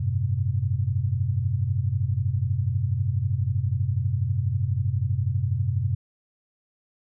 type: tone cluster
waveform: sine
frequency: 92.4 / 104.7 / 128.6 Hz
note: F#2 / G#2 / C3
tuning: -2 / +15 / -30 cents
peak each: -26 dBFS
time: 0-5.95 s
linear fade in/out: 10 ms
effects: none